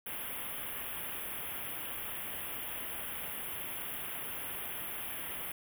white band-stop noise, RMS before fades -40 dBFS, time 0.06-5.52 s, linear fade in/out 5 ms, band 3400 to 10000 Hz, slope 96 dB/octave, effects none

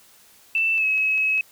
sine tone with pitch glide, 2659 to 2567 Hz, E7 to E7, +14 to -47 cents, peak -18 dBFS, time 0.55-1.41 s, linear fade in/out 2 ms, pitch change -61 cents, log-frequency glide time 0.76-0.85 s
click train, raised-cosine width 0.2 ms, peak -26 dBFS, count 5, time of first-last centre 0.58-1.378 s, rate 5.01 Hz
effects white hiss -53 dBFS RMS until 1.51 s

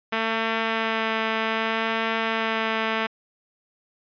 5% pulse tone with vibrato, 223.4 Hz, A3, 27 cents sharp, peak -11 dBFS, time 0.12-3.07 s, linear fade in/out 10 ms, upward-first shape sine, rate 0.64 Hz, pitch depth 11 cents each way, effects resampled to 11025 Hz

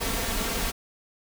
pink noise with comb filter, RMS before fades -28 dBFS, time 0-0.72 s, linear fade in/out 20 ms, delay 4.4 ms, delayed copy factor +0.65, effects none

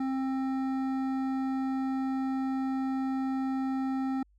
sine tone with hard clipping, 265.1 Hz, C4, 23 cents sharp, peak -30 dBFS, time 0-4.23 s, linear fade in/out 5 ms, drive 11 dB, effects added 50 Hz sine -61 dBFS peak until 4.38 s

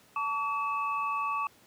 sine tone cluster, 886 / 1138 / 2609 Hz, A5 / C#6 / E7, +12 / +45 / -18 cents, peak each -37 / -29 / -38 dBFS, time 0.16-1.47 s, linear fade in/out 2 ms, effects pink hiss -60 dBFS RMS until 1.66 s + high-pass 100 Hz 12 dB/octave

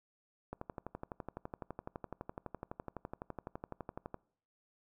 click train, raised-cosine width 1 ms, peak -27 dBFS, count 44, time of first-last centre 0.53-4.143 s, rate 11.9 Hz, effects noise-tail reverb RT60 0.6 s tail -24 dB re dry

